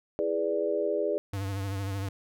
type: chord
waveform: sine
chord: E dominant seventh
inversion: none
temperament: equal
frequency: 329.6 / 415.3 / 493.9 / 587.3 Hz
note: E4 / G#4 / B4 / D5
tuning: 0 / 0 / 0 / 0 cents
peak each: -34 / -29 / -33 / -30 dBFS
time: 0.19-1.18 s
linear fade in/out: 0 ms
type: tone with vibrato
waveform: square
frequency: 98 Hz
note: G2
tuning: in tune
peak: -31 dBFS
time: 1.33-2.09 s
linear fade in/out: 5 ms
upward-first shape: triangle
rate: 13 Hz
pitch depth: 58 cents each way
effects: none